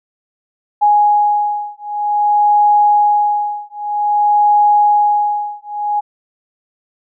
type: beating tone pair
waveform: sine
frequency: 830.6 / 831.12 Hz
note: G#5 / G#5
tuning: 0 / +1 cents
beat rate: 0.52 Hz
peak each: -13 dBFS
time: 0.81-6.01 s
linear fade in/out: 20 ms
effects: none